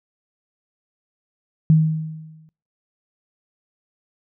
sine tone with exponential decay, 157.7 Hz, D#3, 24 cents sharp, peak -8 dBFS, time 1.7-2.49 s, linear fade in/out 0 ms, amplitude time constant 170 ms, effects noise-tail reverb RT60 0.4 s tail -26 dB re dry

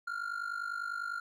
triangle ring-modulated tone, 1400 Hz, F6, 4 cents sharp, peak -30 dBFS, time 0.07-1.2 s, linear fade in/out 5 ms, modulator 25 Hz, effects none

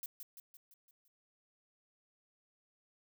violet noise with echo, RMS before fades -42 dBFS, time 0.03-0.06 s, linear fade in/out 2 ms, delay 170 ms, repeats 6, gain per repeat -5 dB, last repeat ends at 1.08 s, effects none

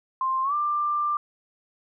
sine tone with pitch glide, 1051 to 1186.5 Hz, C6 to D6, +7 to +17 cents, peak -22 dBFS, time 0.21-1.17 s, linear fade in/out 2 ms, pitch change +210 cents, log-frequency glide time 0.43-0.54 s, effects none

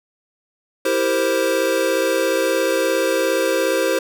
square chord, C dominant seventh, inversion first, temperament equal, 329.6 / 392 / 466.2 / 523.3 Hz, E4 / G4 / Bb4 / C5, 0 / 0 / 0 / 0 cents, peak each -25 / -24 / -25 / -20 dBFS, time 0.85-3.99 s, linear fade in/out 5 ms, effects none

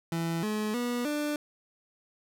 30% pulse tone with pitch steps, 166.3 / 213.2 / 242.6 / 296.3 Hz, E3 / G#3 / B3 / D4, +16 / +46 / -31 / +15 cents, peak -26 dBFS, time 0.12-1.36 s, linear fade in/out 2 ms, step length 310 ms, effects none

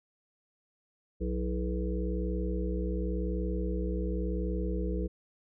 harmonic tone with a mistuned harmonic, 60.9 Hz, B1, 24 cents flat, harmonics 1 / 3 / 5 / 7 / 8, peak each -31 / -36 / -38 / -39 / -40 dBFS, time 1.2-5.08 s, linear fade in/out 20 ms, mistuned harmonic 5, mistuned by +110 cents, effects none

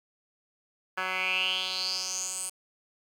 10% pulse tone with band-pass filter sweep, 186.3 Hz, F#3, 12 cents sharp, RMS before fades -31 dBFS, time 0.97-2.5 s, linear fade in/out 10 ms, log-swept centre 1700 to 9100 Hz, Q 6.3, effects 9-bit

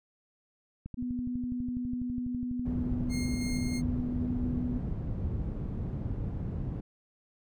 click train, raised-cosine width 5 ms, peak -27 dBFS, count 42, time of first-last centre 0.86-4.248 s, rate 12.1 Hz
sine tone, 246.9 Hz, B3, in tune, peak -31 dBFS, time 0.97-4.79 s, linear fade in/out 20 ms
white low-pass noise, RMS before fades -34 dBFS, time 2.65-6.81 s, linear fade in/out 10 ms, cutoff 140 Hz, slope 12 dB/octave
15% pulse tone with tremolo, 2128 Hz, C7, 29 cents sharp, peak -33 dBFS, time 3.09-3.82 s, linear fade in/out 50 ms, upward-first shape square, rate 3.1 Hz, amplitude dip 30%
effects none

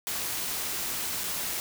white noise with dropouts, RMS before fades -32 dBFS, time 0.07-1.6 s, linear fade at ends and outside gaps 0 ms, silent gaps 1.236-1.24 s, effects none

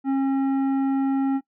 triangle tone with tanh clipping, 270.9 Hz, C#4, 40 cents flat, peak -21 dBFS, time 0.04-1.41 s, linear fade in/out 50 ms, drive 14 dB, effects noise-tail reverb RT60 0.1 s tail -20 dB re dry

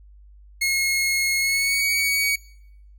sawtooth tone with pitch glide, 2164 to 2251 Hz, C#7 to C#7, -42 to +26 cents, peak -16 dBFS, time 0.61-2.36 s, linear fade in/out 10 ms, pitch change +68 cents, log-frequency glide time 1.39-1.84 s, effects noise-tail reverb RT60 0.8 s tail -24 dB re dry + added 50 Hz sine -45 dBFS peak until 2.98 s

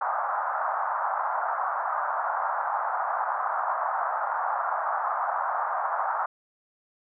pink band-pass noise, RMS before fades -28 dBFS, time 0.01-6.26 s, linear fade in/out 5 ms, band 700 to 1400 Hz, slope 48 dB/octave, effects none

